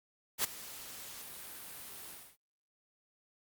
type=noise with ADSR envelope; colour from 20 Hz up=white; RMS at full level=-29 dBFS; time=0.38-2.37 s; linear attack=62 ms; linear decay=10 ms; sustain=-18 dB; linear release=270 ms; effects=Opus 48 kbps